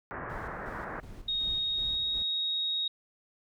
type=low-pass noise; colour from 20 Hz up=white; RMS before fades=-39 dBFS; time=0.11-1 s; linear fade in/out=0 ms; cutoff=1800 Hz; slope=48 dB/octave
type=noise with tremolo; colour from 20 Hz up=brown; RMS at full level=-44 dBFS; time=0.29-2.23 s; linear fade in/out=10 ms; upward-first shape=square; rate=2.7 Hz; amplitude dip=55%
type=tone with pitch glide; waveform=sine; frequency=3735 to 3765 Hz; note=A#7 to A#7; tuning=+3 to +16 cents; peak=-28 dBFS; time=1.28-2.88 s; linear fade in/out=5 ms; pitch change=+13 cents; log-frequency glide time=1.54-2.07 s
effects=none